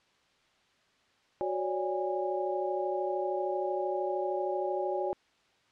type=tone cluster; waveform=sine; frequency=368.4 / 551 / 584 / 820 Hz; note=F#4 / C#5 / D5 / G#5; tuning=-7 / -11 / -10 / -22 cents; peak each=-33 / -36 / -35 / -35 dBFS; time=1.41-5.13 s; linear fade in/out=0 ms; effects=white hiss -67 dBFS RMS until 5.71 s + low-pass 4000 Hz 12 dB/octave